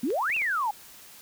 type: exponential two-way sweep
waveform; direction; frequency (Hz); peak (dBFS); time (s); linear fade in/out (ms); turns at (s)
sine; up then down; 223.8 to 2794 to 801; -24; 0.03-0.71; 5; 0.35
type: clicks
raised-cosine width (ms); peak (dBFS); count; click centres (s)
0.3; -26; 4; 0.104 / 0.3 / 0.365 / 0.419
effects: white hiss -49 dBFS RMS until 1.21 s